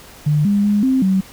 sine tone with pitch steps, 149.3 / 202.9 / 206.2 / 262.2 / 190.4 Hz, D3 / G#3 / G#3 / C4 / F#3, +29 / -40 / -12 / +4 / +50 cents, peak -12 dBFS, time 0.26-1.21 s, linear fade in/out 10 ms, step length 190 ms, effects pink hiss -41 dBFS RMS until 1.32 s

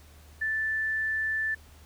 sine tone, 1760 Hz, A6, in tune, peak -26 dBFS, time 0.41-1.55 s, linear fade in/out 10 ms, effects added 75 Hz sine -51 dBFS peak until 1.85 s + pink hiss -57 dBFS RMS until 1.85 s

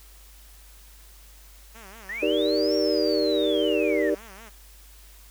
5% pulse tone with vibrato, 208.5 Hz, G#3, 7 cents sharp, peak -33 dBFS, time 1.74-4.5 s, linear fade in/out 20 ms, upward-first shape sine, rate 5.3 Hz, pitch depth 180 cents each way
sine linear two-way sweep, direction up then down, 1750 to 5570 to 1750 Hz, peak -30 dBFS, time 2.09-4.1 s, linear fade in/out 5 ms, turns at 2.76 s
sine chord, Eb major seventh, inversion none, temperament equal with one note detuned, 311.1 / 392 / 471.6 / 587.3 Hz, Eb4 / G4 / Bb4 / D5, 0 / 0 / +20 / 0 cents, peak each -26 dBFS, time 2.22-4.15 s, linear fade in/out 10 ms
effects added 50 Hz sine -48 dBFS peak until 5.3 s + white hiss -53 dBFS RMS until 5.3 s

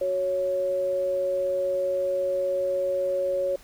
sine tone pair together, 370 / 553.9 Hz, F#4 / C#5, 0 / -1 cents, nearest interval perfect fifth, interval 699 cents, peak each -33 / -23 dBFS, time 0.01-3.56 s, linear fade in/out 5 ms, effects pink hiss -52 dBFS RMS until 3.63 s

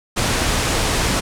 pink low-pass noise, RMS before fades -19 dBFS, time 0.16-1.21 s, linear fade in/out 20 ms, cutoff 9900 Hz, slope 24 dB/octave, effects none

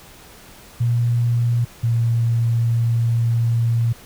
sine tone pair in turn, 118.9 / 116.45 Hz, A#2 / A#2, +35 / -1 cents, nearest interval unison, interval 36 cents, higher first, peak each -15 dBFS, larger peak neither, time 0.8-1.65 / 1.83-3.93 s, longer second, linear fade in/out 10 ms, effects pink hiss -44 dBFS RMS until 4.05 s

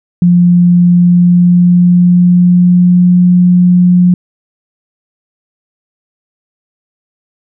sine tone with pitch glide, 175.7 to 178.67 Hz, F3 to F3, +11 to +40 cents, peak -3 dBFS, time 0.22-4.14 s, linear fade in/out 2 ms, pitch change +29 cents, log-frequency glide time 0.91-3.17 s, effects none

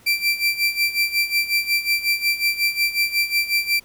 30% pulse tone with tremolo, 2349 Hz, D7, in tune, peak -13 dBFS, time 0.06-3.8 s, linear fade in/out 10 ms, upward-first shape sine, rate 5.5 Hz, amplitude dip 80%, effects pink hiss -52 dBFS RMS until 3.84 s

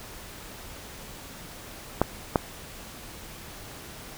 clicks, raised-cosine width 1 ms, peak -5 dBFS, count 2, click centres 2.016 / 2.358 s, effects pink hiss -43 dBFS RMS until 4.17 s

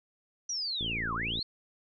sine linear two-way sweep, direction down then up, 5920 to 994 to 4410 Hz, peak -31 dBFS, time 0.49-1.43 s, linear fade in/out 5 ms, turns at 1.14 s
click train, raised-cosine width 3 ms, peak -27 dBFS, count 34, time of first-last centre 0.81-1.391 s, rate 56.8 Hz
effects none

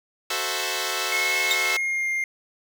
5% pulse chord, F# half-diminished seventh, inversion none, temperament equal, 370 / 440 / 523.3 / 659.3 Hz, F#4 / A4 / C5 / E5, 0 / 0 / 0 / 0 cents, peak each -19 dBFS, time 0.3-1.77 s, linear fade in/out 5 ms
triangle tone with pitch glide, 2173 to 2114 Hz, C#7 to C7, -35 to +17 cents, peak -21 dBFS, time 1.12-2.24 s, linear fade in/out 2 ms, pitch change -48 cents, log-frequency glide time 1.44-2.1 s
35% pulse tone with exponential decay, 3690 Hz, A#7, 18 cents flat, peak -15 dBFS, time 1.51-1.61 s, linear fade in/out 0 ms, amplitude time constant 20 ms
effects none

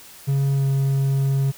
triangle tone with pitch glide, 138.1 to 136.59 Hz, C#3 to C#3, -6 to -25 cents, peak -15 dBFS, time 0.27-1.52 s, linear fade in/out 20 ms, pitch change -19 cents, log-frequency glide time 0.55-0.65 s, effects white hiss -44 dBFS RMS until 1.57 s

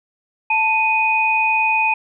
sine tone pair together, 884.3 / 2489 Hz, A5 / D#7, +8 / 0 cents, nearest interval octave + tritone, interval 1792 cents, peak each -18 / -16 dBFS, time 0.5-1.94 s, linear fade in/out 5 ms, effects none

